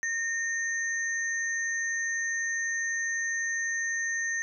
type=tone pair together; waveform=sine; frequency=1840 / 6228 Hz; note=A#6 / G8; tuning=-23 / -12 cents; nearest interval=octave + major sixth; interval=2111 cents; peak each=-28 / -36 dBFS; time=0.03-4.42 s; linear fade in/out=0 ms; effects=none